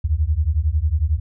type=beating tone pair; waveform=sine; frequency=71.7 / 82.7 Hz; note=D2 / E2; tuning=-41 / +6 cents; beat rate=11 Hz; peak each=-19 / -19 dBFS; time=0.04-1.2 s; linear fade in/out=10 ms; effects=none